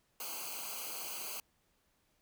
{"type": "noise with comb filter", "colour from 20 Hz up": "white", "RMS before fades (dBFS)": -42, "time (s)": [0.2, 1.4], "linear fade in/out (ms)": 2, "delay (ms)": 0.55, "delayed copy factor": -1, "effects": ["pink hiss -75 dBFS RMS until 2.21 s"]}